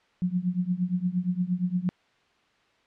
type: tone with tremolo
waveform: sine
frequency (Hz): 180.1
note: F#3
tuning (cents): -46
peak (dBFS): -20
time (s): 0.22-1.89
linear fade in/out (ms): 0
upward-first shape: triangle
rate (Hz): 8.6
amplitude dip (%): 95
effects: white hiss -64 dBFS RMS until 2.86 s + low-pass 3000 Hz 12 dB/octave